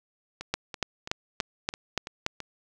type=two click trains; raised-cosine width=0.2 ms; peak=-19 / -9 dBFS; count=7 / 7; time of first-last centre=0.41-2.403 / 0.54-2.264 s; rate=3.01 / 3.48 Hz; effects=none